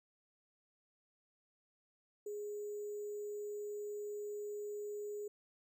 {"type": "tone with sample-and-hold", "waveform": "sine", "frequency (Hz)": 415.3, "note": "G#4", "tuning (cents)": 0, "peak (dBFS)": -40, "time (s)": [2.26, 5.28], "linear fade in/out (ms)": 5, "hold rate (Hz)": 7350, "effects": []}